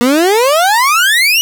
30% pulse exponential sweep, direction up, 233.6 to 2960 Hz, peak -5 dBFS, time 0.01-1.41 s, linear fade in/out 0 ms, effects none

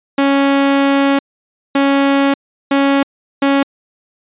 sawtooth tone bursts at uneven times, 277.2 Hz, C#4, in tune, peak -6 dBFS, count 4, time 0.18-1.19 / 1.75-2.34 / 2.71-3.03 / 3.42-3.63 s, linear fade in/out 5 ms, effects resampled to 8000 Hz

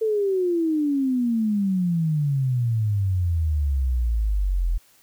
sine exponential sweep, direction down, 448.7 to 40.64 Hz, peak -19 dBFS, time 0.01-4.78 s, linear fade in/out 10 ms, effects white hiss -57 dBFS RMS until 5.02 s

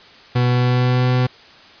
40% pulse tone with pitch glide, 123.47 to 125.99 Hz, B2 to B2, 0 to +35 cents, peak -13 dBFS, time 0.35-1.27 s, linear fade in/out 10 ms, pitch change +35 cents, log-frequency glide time 0.48-1.09 s, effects white hiss -44 dBFS RMS until 1.8 s + resampled to 11025 Hz

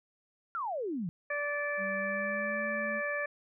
sine exponential sweep, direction down, 1428 to 158.7 Hz, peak -32 dBFS, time 0.55-1.09 s, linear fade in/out 0 ms
harmonic tone, 582 Hz, D5, 16 cents flat, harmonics 1 / 2 / 3 / 4, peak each -35 / -41 / -34 / -40 dBFS, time 1.3-3.26 s, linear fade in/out 5 ms
sine tone with pitch glide, 196 to 217.5 Hz, G3 to A3, 0 to -20 cents, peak -39 dBFS, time 1.77-3.02 s, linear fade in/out 50 ms, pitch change +180 cents, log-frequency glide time 1.96-2.65 s
effects none

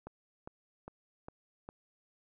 click train, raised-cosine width 1 ms, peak -30 dBFS, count 5, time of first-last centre 0.07-1.689 s, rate 2.47 Hz, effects none

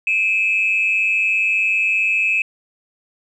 sine tone pair together, 2388 / 2585 Hz, D7 / E7, +28 / -34 cents, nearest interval minor second, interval 138 cents, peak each -21 / -15 dBFS, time 0.07-2.42 s, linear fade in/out 2 ms, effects tanh soft clip ceiling -8 dBFS

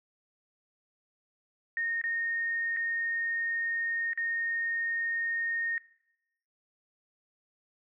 sine tone with dropouts, 1846 Hz, A#6, 17 cents flat, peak -28 dBFS, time 1.77-5.78 s, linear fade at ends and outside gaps 1 ms, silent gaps 2.015-2.039 / 2.765-2.769 / 4.133-4.175 s, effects noise-tail reverb RT60 0.8 s tail -21 dB re dry

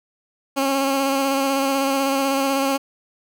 15% pulse tone with vibrato, 272.8 Hz, C#4, 28 cents flat, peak -12 dBFS, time 0.56-2.78 s, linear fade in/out 20 ms, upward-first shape square, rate 16 Hz, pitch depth 19 cents each way, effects none

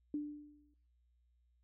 sine tone with exponential decay, 295.5 Hz, D4, 11 cents sharp, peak -33 dBFS, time 0.14-0.74 s, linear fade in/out 2 ms, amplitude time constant 130 ms, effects noise-tail reverb RT60 0.5 s tail -21 dB re dry + added 60 Hz sine -70 dBFS peak until 1.63 s

